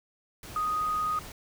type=tone in noise; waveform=sine; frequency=1244.5 Hz; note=D#6; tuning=in tune; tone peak=-26 dBFS; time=0.56-1.19 s; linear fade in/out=2 ms; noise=pink; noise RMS=-44 dBFS; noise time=0.43-1.32 s; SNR=+15 dB; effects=none